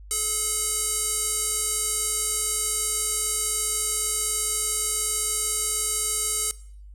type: tone with band-pass filter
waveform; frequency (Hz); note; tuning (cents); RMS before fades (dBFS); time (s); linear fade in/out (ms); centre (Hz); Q
square; 429.4; A4; -42; -26; 0.11-6.51; 0; 8800; 4
effects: noise-tail reverb RT60 0.6 s tail -20 dB re dry + added 50 Hz sine -41 dBFS peak until 6.94 s